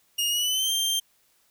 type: tone with pitch glide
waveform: sawtooth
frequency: 2852 to 3164 Hz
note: F7 to G7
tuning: +36 to +15 cents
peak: -20 dBFS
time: 0.18-1 s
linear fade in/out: 10 ms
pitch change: +179 cents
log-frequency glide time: 0.29-0.71 s
effects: white hiss -65 dBFS RMS until 1.5 s